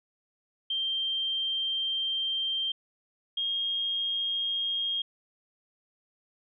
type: tone pair in turn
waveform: sine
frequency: 3160 / 3243 Hz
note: G7 / G#7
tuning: +13 / -42 cents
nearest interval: unison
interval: 45 cents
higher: second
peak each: -27 dBFS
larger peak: neither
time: 0.7-2.72 / 3.37-5.02 s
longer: first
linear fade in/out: 5 ms
effects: none